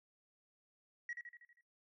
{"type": "tone with echo", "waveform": "sine", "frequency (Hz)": 1913, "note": "A#6", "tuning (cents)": 44, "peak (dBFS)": -38, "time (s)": [1.09, 1.13], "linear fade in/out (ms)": 2, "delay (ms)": 80, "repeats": 6, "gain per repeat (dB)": -5, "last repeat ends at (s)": 1.61, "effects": ["noise-tail reverb RT60 0.2 s tail -21 dB re dry", "tanh soft clip ceiling -37 dBFS"]}